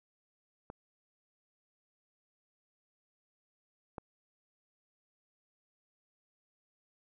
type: clicks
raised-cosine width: 1 ms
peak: -29 / -26 dBFS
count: 2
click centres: 0.701 / 3.982 s
effects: none